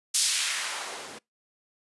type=noise with band-pass filter sweep; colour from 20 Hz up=blue; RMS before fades=-29 dBFS; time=0.14-1.19 s; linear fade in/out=10 ms; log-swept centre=6000 to 260 Hz; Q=0.94; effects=noise-tail reverb RT60 0.2 s tail -26 dB re dry + resampled to 24000 Hz